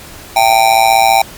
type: tone with amplitude modulation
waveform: square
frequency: 784 Hz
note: G5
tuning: in tune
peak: -3 dBFS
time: 0.36-1.22 s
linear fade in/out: 5 ms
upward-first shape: sine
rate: 115 Hz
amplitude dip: 95%
effects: pink hiss -33 dBFS RMS until 1.37 s + MP3 96 kbps